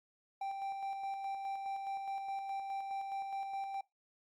triangle tone with tremolo, 784 Hz, G5, in tune, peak -34 dBFS, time 0.41-3.81 s, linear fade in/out 5 ms, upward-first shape square, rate 4.8 Hz, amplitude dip 35%, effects noise-tail reverb RT60 0.2 s tail -22 dB re dry + Opus 48 kbps

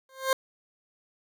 20% pulse tone with exponential growth, 529 Hz, C5, 19 cents sharp, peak -14 dBFS, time 0.09-0.33 s, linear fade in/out 2 ms, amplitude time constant 51 ms, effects none

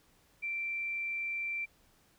sine tone, 2349 Hz, D7, in tune, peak -33 dBFS, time 0.42-1.66 s, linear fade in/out 20 ms, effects pink hiss -67 dBFS RMS until 2.18 s

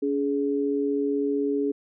sine tone pair together, 283.5 / 419.2 Hz, C#4 / G#4, +39 / +16 cents, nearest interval perfect fifth, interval 677 cents, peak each -25 dBFS, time 0.02-1.72 s, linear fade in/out 10 ms, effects none

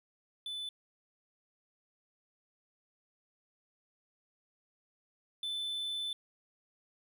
triangle tone pair in turn, 3500 / 3518 Hz, A7 / A7, -10 / -1 cents, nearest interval unison, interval 9 cents, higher second, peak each -36 / -33 dBFS, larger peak second, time 0.46-0.69 / 5.43-6.13 s, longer second, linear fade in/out 2 ms, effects none

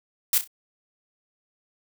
blue noise with echo, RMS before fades -20 dBFS, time 0.33-0.38 s, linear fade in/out 2 ms, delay 32 ms, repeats 3, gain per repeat -10 dB, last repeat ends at 0.476 s, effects none

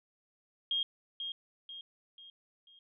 sine tone with echo, 3238 Hz, G#7, 45 cents flat, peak -29 dBFS, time 0.71-0.83 s, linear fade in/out 2 ms, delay 490 ms, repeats 4, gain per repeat -7 dB, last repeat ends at 2.79 s, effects none

